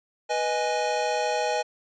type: chord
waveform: square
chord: G# minor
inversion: first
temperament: equal with one note detuned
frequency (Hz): 491.6 / 622.3 / 830.6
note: B4 / D#5 / G#5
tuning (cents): -8 / 0 / 0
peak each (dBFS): -30 / -29 / -28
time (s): 0.29-1.63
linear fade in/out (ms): 20
effects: resampled to 16000 Hz